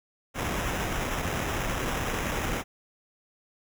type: noise with sample-and-hold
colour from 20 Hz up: pink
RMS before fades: -30 dBFS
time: 0.34-2.64 s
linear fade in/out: 50 ms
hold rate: 4410 Hz
effects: none